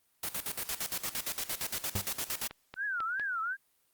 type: noise with tremolo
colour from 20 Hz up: white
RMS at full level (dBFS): -34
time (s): 0.23-2.48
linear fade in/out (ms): 5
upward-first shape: square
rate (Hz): 8.7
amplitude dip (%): 80
type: tone with exponential decay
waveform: 35% pulse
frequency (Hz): 98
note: G2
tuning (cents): 0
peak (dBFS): -27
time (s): 1.95-2.08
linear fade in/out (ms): 5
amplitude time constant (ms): 27
type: clicks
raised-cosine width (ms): 0.3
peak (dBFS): -26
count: 5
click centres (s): 2.185 / 2.51 / 2.74 / 3.004 / 3.197
type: tone with vibrato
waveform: sine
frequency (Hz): 1480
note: F#6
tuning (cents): 0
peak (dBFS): -31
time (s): 2.76-3.57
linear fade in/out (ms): 50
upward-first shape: triangle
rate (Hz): 2.7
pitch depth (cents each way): 250
effects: white hiss -72 dBFS RMS until 3.93 s + Opus 32 kbps